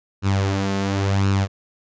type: tone with flanger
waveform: sawtooth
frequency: 98 Hz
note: G2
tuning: in tune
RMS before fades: -20 dBFS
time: 0.22-1.48 s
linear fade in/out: 50 ms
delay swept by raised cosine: 0.73 to 4.63 ms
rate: 0.94 Hz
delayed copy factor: +0.6
effects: resampled to 16000 Hz